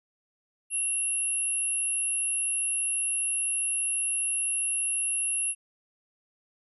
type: tone pair together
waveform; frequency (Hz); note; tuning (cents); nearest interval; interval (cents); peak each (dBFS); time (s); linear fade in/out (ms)
sine; 2743 / 10915; F7 / F9; -32 / -41; 2 octaves; 2391; -35 / -26; 0.7-5.55; 50
effects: none